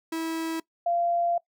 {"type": "tone pair in turn", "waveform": ["45% pulse", "sine"], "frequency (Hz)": [325.5, 689.7], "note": ["E4", "F5"], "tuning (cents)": [-22, -22], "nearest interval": "octave + minor second", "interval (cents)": 1300, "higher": "second", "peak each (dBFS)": [-28, -22], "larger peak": "second", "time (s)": [[0.12, 0.6], [0.86, 1.38]], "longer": "second", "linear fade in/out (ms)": 5, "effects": ["noise-tail reverb RT60 0.1 s tail -21 dB re dry"]}